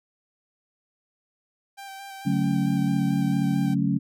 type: tone with vibrato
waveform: sawtooth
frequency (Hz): 784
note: G5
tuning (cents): 0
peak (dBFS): -34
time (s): 1.77-3.75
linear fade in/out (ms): 20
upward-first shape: square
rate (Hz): 4.5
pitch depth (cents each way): 15
type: chord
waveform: sine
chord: D major seventh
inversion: none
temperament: equal with one note detuned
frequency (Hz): 143.06 / 185 / 220 / 277.2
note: D3 / F#3 / A3 / C#4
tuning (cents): -45 / 0 / 0 / 0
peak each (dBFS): -26 / -25 / -27 / -26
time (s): 2.25-3.99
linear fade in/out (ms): 20
effects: none